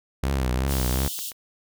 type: tone with vibrato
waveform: sawtooth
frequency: 65.2 Hz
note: C2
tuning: 5 cents flat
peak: -18 dBFS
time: 0.23-1.08 s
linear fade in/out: 5 ms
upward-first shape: triangle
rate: 2.7 Hz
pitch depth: 110 cents each way
type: high-pass noise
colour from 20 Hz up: white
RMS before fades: -32 dBFS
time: 0.67-1.33 s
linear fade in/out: 50 ms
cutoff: 2800 Hz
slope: 96 dB/octave
type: clicks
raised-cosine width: 0.3 ms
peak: -27 / -23 / -24 dBFS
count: 3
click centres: 0.935 / 1.19 / 1.318 s
effects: none